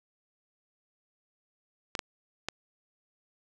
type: clicks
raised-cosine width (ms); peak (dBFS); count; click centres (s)
0.2; -14; 3; 1.952 / 1.992 / 2.486
effects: 8-bit